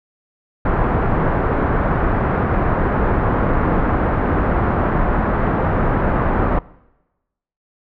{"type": "low-pass noise", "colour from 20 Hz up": "pink", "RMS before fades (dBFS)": -17, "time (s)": [0.65, 6.59], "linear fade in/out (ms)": 5, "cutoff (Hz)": 1500, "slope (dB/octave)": 24, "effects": ["noise-tail reverb RT60 1.0 s tail -22 dB re dry"]}